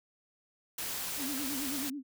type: noise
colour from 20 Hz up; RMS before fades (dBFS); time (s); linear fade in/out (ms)
white; -37; 0.78-1.9; 5
type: tone with vibrato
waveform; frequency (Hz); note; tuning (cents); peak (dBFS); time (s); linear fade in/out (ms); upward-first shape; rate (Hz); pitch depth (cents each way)
sine; 275.9; C#4; -8; -36; 1.17-2.03; 50; sine; 9.2; 120
effects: none